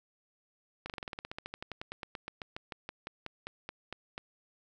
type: slowing click train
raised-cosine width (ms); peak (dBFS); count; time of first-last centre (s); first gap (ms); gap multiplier
0.3; -23; 30; 0.86-4.179; 38; 1.07
effects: none